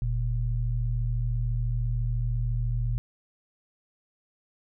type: tone pair together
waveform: sine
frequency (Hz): 43.98 / 118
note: F1 / A#2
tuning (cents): +13 / +22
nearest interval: octave + perfect fourth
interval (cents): 1709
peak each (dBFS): -27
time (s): 0.02-2.98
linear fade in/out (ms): 0
effects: none